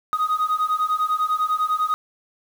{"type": "beating tone pair", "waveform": "sine", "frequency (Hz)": [1244.5, 1254.5], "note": ["D#6", "D#6"], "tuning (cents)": [0, 14], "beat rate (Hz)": 10, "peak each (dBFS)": -20, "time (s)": [0.13, 1.94], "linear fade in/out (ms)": 0, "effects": ["tanh soft clip ceiling -16 dBFS", "7-bit"]}